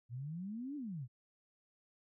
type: exponential two-way sweep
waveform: sine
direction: up then down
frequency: 113.8 to 301.5 to 113.8 Hz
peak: -40 dBFS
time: 0.09-1.08 s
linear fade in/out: 50 ms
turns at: 0.76 s
effects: none